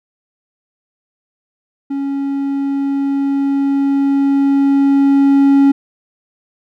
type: tone with level ramp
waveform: triangle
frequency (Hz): 277.2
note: C#4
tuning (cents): 0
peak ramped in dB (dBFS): -15 to -4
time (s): 1.9-5.72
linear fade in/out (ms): 10
effects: none